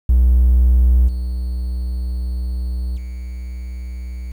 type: tone with level steps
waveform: triangle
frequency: 61.74 Hz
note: B1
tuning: in tune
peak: -6 / -17 / -23 dBFS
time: 0.09-4.32 s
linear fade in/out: 5 ms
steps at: 1.07 / 2.96 s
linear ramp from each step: 20 ms
effects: tanh soft clip ceiling -4 dBFS + 8-bit